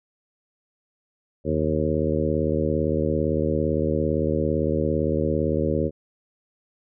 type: harmonic tone with a mistuned harmonic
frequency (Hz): 77.7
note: D#2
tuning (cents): -2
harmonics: 1 / 2 / 3 / 4 / 5 / 6 / 7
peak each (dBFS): -28 / -28 / -28 / -28 / -28 / -28 / -28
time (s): 1.44-5.91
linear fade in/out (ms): 50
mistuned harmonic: 1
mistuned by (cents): +120
effects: none